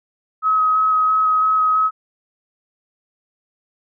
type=tone with vibrato; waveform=sine; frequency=1273 Hz; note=D#6; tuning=39 cents sharp; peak=-13 dBFS; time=0.42-1.91 s; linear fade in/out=50 ms; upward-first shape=square; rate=3 Hz; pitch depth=9 cents each way; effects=none